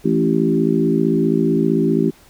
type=harmonic tone with a mistuned harmonic; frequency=55.4 Hz; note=A1; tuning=13 cents sharp; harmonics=3 / 4 / 5 / 6 / 7; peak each=-20 / -20 / -20 / -20 / -20 dBFS; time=0.04-2.11 s; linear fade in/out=20 ms; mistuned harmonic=4; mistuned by=-24 cents; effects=pink hiss -49 dBFS RMS until 2.29 s